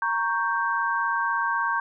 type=chord; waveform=sine; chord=G diminished; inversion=first; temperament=equal; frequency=932.3 / 1108.7 / 1568 Hz; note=Bb5 / Db6 / G6; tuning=0 / 0 / 0 cents; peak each=-27 / -27 / -26 dBFS; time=0.02-1.8 s; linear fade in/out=2 ms; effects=none